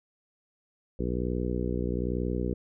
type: harmonic tone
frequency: 61.1 Hz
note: B1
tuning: 18 cents flat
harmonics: 1 / 2 / 3 / 4 / 5 / 6 / 7 / 8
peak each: -32 / -36 / -34 / -36 / -37 / -36 / -37 / -39 dBFS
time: 0.99-2.54 s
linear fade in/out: 5 ms
effects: none